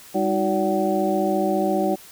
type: tone cluster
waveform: sine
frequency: 200 / 316.8 / 371.4 / 574 / 756 Hz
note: G3 / D#4 / F#4 / D5 / F#5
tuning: +35 / +31 / +7 / -40 / +37 cents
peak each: -25 dBFS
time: 0.14-1.96 s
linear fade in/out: 20 ms
effects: white hiss -45 dBFS RMS until 2.11 s